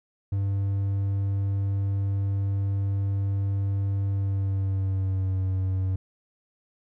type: tone with pitch glide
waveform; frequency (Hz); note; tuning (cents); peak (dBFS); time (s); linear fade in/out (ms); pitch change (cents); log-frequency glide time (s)
triangle; 98.7 to 94.3; G2 to F#2; +12 to +33; -21; 0.32-5.96; 5; -79; 4.09-5.39
effects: none